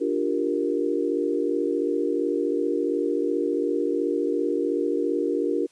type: chord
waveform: sine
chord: G minor seventh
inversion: second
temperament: equal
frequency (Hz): 293.7 / 349.2 / 392 / 466.2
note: D4 / F4 / G4 / Bb4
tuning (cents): 0 / 0 / 0 / 0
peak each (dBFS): -27 / -27 / -28 / -27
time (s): 0-5.67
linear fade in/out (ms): 20
effects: white hiss -60 dBFS RMS until 5.71 s + resampled to 22050 Hz